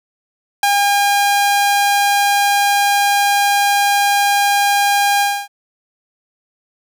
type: tone with ADSR envelope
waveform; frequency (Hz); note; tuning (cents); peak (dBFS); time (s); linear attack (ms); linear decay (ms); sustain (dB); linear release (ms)
sawtooth; 808; G#5; -48; -6; 0.63-5.48; 3; 22; -2; 270
effects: none